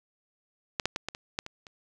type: clicks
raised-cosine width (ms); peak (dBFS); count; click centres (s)
0.2; -10 / -9 / -13 / -15 / -23 / -12 / -22 / -29; 8; 0.798 / 0.856 / 0.961 / 1.086 / 1.149 / 1.389 / 1.464 / 1.668
effects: none